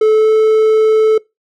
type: tone with pitch glide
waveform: triangle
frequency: 433.9 to 436.7 Hz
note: A4 to A4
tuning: -24 to -13 cents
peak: -5 dBFS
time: 0.01-1.18 s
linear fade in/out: 5 ms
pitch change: +11 cents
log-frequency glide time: 0.13-0.3 s
effects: noise-tail reverb RT60 0.2 s tail -23 dB re dry